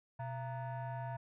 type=tone with frequency modulation; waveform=sine; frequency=124.7 Hz; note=B2; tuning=17 cents sharp; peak=-37 dBFS; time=0.19-1.17 s; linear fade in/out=10 ms; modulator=804 Hz; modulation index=1; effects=tanh soft clip ceiling -35 dBFS